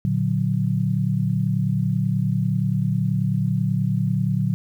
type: chord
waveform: sine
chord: Bb augmented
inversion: none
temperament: equal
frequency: 116.54 / 146.83 / 185 Hz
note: Bb2 / D3 / F#3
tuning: 0 / 0 / 0 cents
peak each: -23 dBFS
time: 0.05-4.54 s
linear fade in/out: 0 ms
effects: 9-bit